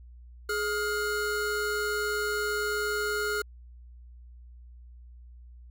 square tone pair together, 420.8 / 1417 Hz, G#4 / F6, +23 / +25 cents, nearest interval octave + major sixth, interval 2102 cents, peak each -31 / -31 dBFS, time 0.49-3.42 s, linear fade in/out 5 ms, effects added 60 Hz sine -46 dBFS peak until 5.7 s

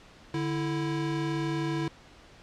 square tone pair together, 146.83 / 329.6 Hz, D3 / E4, 0 / 0 cents, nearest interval octave + major second, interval 1400 cents, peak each -32 / -31 dBFS, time 0.34-1.88 s, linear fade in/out 2 ms, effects pink hiss -53 dBFS RMS until 2.42 s + low-pass 5000 Hz 12 dB/octave

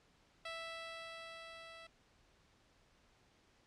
10% pulse tone with level ramp, 659.3 Hz, E5, in tune, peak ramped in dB -34 to -44 dBFS, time 0.45-1.87 s, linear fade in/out 5 ms, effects pink hiss -70 dBFS RMS until 3.66 s + low-pass 6000 Hz 12 dB/octave

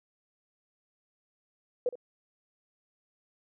sine tone with echo, 494.2 Hz, B4, 1 cent sharp, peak -24 dBFS, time 1.86-1.89 s, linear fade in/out 2 ms, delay 65 ms, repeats 1, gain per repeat -15 dB, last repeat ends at 1.955 s, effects none

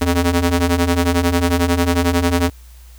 sawtooth ring-modulated tone, 173.1 Hz, F3, 15 cents flat, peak -7 dBFS, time 0.01-2.5 s, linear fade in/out 10 ms, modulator 92.1 Hz, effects added 60 Hz sine -38 dBFS peak until 2.98 s + white hiss -50 dBFS RMS until 2.98 s

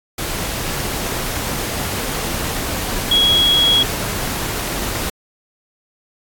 sine tone in noise, 3322 Hz, G#7, in tune, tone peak -11 dBFS, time 3.11-3.83 s, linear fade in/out 5 ms, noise pink, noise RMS -23 dBFS, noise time 0.18-5.1 s, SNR +9 dB, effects AAC 64 kbps

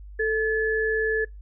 sine tone pair together, 440.6 / 1721.2 Hz, A4 / A6, +2 / -39 cents, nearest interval 2 octaves, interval 2359 cents, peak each -23 / -24 dBFS, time 0.19-1.25 s, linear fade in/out 10 ms, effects noise-tail reverb RT60 0.2 s tail -24 dB re dry + added 50 Hz sine -39 dBFS peak until 1.41 s

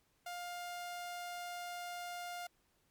sawtooth tone, 705 Hz, F5, 16 cents sharp, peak -38 dBFS, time 0.26-2.47 s, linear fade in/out 5 ms, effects pink hiss -75 dBFS RMS until 2.9 s + MP3 96 kbps

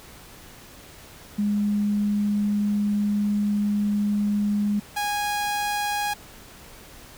sine / sawtooth tone pair in turn, 206.3 / 825.2 Hz, G#3 / G#5, -11 / -11 cents, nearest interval 2 octaves, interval 2400 cents, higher second, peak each -20 dBFS, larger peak neither, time 1.38-4.8 / 4.96-6.14 s, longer first, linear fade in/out 10 ms, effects pink hiss -46 dBFS RMS until 7.17 s

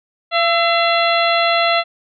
harmonic tone with a mistuned harmonic, 680 Hz, F5, 46 cents flat, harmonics 1 / 2 / 3 / 4 / 5 / 6, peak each -16 / -19 / -21 / -22 / -23 / -24 dBFS, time 0.31-1.84 s, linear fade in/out 50 ms, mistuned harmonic 2, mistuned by -42 cents, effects none

